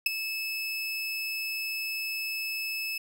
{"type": "tone with ADSR envelope", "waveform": "30% pulse", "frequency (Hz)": 2607, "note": "E7", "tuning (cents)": -20, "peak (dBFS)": -16, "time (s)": [0.06, 2.98], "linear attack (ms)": 4, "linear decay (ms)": 15, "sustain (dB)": -12, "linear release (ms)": 5, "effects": []}